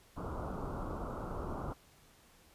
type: low-pass noise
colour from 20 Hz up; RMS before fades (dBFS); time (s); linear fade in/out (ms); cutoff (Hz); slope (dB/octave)
pink; -40; 0.16-1.74; 20; 1400; 96
effects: pink hiss -63 dBFS RMS until 2.54 s + resampled to 32000 Hz